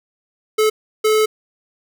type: tone bursts at uneven times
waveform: square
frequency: 432.4 Hz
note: A4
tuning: 30 cents flat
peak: -13 dBFS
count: 2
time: 0.58-0.7 / 1.04-1.26 s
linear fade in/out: 10 ms
effects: none